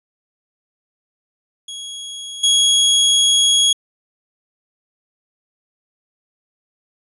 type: tone with level steps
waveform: sawtooth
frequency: 3322 Hz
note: G#7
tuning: in tune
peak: -25 / -8 dBFS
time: 1.68-3.73 s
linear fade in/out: 5 ms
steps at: 2.43 s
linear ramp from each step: 10 ms
effects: resampled to 24000 Hz